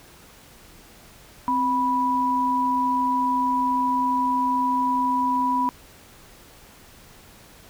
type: tone pair together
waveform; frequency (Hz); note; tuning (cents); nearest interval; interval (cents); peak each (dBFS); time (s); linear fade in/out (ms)
sine; 260.6 / 983; C4 / B5; -7 / -8; octave + major seventh; 2299; -26 / -20; 1.48-5.69; 0
effects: pink hiss -49 dBFS RMS until 7.69 s